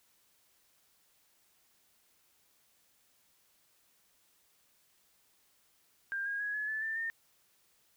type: tone with pitch steps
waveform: sine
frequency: 1595 / 1630.4 / 1666.6 / 1703.6 / 1741.4 / 1780 / 1819.5 Hz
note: G6 / G#6 / G#6 / G#6 / A6 / A6 / A#6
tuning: +30 / -32 / +6 / +44 / -18 / +20 / -42 cents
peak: -33 dBFS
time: 6.12-7.1 s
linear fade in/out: 0 ms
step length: 140 ms
effects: white hiss -70 dBFS RMS until 7.96 s